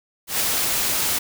white noise with ADSR envelope, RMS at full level -20 dBFS, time 0.27-1.19 s, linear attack 130 ms, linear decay 4 ms, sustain -2 dB, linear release 11 ms, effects none

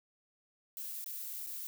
violet noise with dropouts, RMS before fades -42 dBFS, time 0.77-1.67 s, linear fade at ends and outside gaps 0 ms, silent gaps 1.043-1.061 / 1.464-1.47 s, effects none

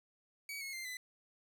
sawtooth tone with pitch steps, 2267 / 2177 / 2091 / 2008 Hz, C#7 / C#7 / C7 / B6, +38 / -32 / -2 / +28 cents, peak -38 dBFS, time 0.49-0.97 s, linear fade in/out 2 ms, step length 120 ms, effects none

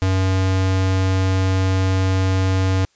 square tone, 94.5 Hz, F#2, 37 cents sharp, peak -16 dBFS, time 0.02-2.85 s, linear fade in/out 0 ms, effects white hiss -61 dBFS RMS until 2.95 s + resampled to 16000 Hz

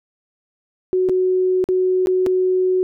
sine tone with dropouts, 370 Hz, F#4, in tune, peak -14 dBFS, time 0.93-2.83 s, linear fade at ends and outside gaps 0 ms, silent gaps 1.088-1.095 / 1.641-1.688 / 2.06-2.071 / 2.263-2.268 s, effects none

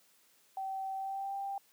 sine tone with pitch glide, 771 to 789.9 Hz, G5 to G5, -29 to +13 cents, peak -35 dBFS, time 0.57-1.58 s, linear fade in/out 2 ms, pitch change +42 cents, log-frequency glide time 0.95-1.35 s, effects white hiss -67 dBFS RMS until 1.72 s + high-pass 150 Hz 12 dB/octave

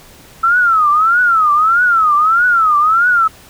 sine tone with vibrato, 1316 Hz, E6, 3 cents flat, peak -8 dBFS, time 0.43-3.28 s, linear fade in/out 10 ms, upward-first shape triangle, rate 1.6 Hz, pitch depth 220 cents each way, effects pink hiss -41 dBFS RMS until 3.49 s

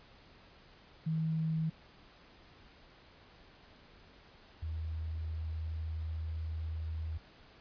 sine tone pair in turn, 159.7 / 79.85 Hz, D#3 / D#2, +45 / +45 cents, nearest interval octave, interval 1200 cents, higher first, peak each -30 / -35 dBFS, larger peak first, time 1.06-1.7 / 4.62-7.18 s, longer second, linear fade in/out 10 ms, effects pink hiss -59 dBFS RMS until 7.6 s + resampled to 11025 Hz

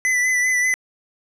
square tone with vibrato, 1999 Hz, B6, 20 cents sharp, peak -17 dBFS, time 0.05-0.74 s, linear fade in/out 0 ms, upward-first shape sine, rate 5.1 Hz, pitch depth 30 cents each way, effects low-pass 10000 Hz 12 dB/octave

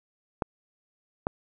clicks, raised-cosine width 1 ms, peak -12 dBFS, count 2, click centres 0.422 / 1.269 s, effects none

